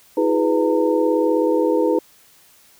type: tone cluster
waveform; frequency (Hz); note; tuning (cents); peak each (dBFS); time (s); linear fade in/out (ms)
sine; 321.5 / 360.7 / 417.5 / 496.7 / 912; E4 / F#4 / G#4 / B4 / A#5; -43 / -44 / +9 / +10 / -38; -19 / -28 / -21 / -19 / -27; 0.17-1.99; 5
effects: white hiss -52 dBFS RMS until 2.79 s